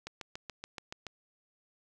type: click train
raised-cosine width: 0.2 ms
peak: -23 dBFS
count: 8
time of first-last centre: 0.07-1.067 s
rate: 7.02 Hz
effects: none